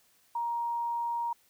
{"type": "tone", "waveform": "sine", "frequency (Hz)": 940, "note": "A#5", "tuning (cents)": 14, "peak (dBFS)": -29, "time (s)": [0.35, 1.33], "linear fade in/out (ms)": 5, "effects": ["white hiss -66 dBFS RMS until 1.49 s"]}